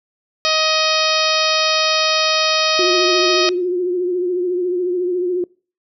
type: harmonic tone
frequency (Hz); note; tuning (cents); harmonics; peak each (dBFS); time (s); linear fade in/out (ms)
628; D#5; +16; 1 / 2 / 3 / 4 / 5 / 6 / 7 / 8 / 9; -21 / -21 / -27 / -22 / -24 / -23 / -23 / -22 / -27; 0.45-3.49; 0
type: tone with vibrato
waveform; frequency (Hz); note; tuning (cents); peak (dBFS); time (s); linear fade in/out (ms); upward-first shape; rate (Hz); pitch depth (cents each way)
sine; 359.2; F4; +49; -16; 2.79-5.44; 2; triangle; 14; 58
effects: noise-tail reverb RT60 0.4 s tail -26 dB re dry